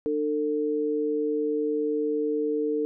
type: tone pair together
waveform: sine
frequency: 300.5 / 450 Hz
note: D4 / A4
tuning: +40 / +39 cents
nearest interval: perfect fifth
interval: 699 cents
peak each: -28 / -25 dBFS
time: 0.06-2.85 s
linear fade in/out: 0 ms
effects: none